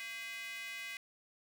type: tone with high-pass filter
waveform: square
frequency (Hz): 227.2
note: A#3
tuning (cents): -44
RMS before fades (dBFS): -44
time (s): 0-0.97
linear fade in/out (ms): 0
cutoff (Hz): 2200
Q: 4.3
effects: none